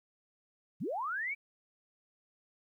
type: linear sweep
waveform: sine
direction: up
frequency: 110 to 2349 Hz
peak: -33 dBFS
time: 0.8-1.35 s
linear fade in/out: 20 ms
effects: 12-bit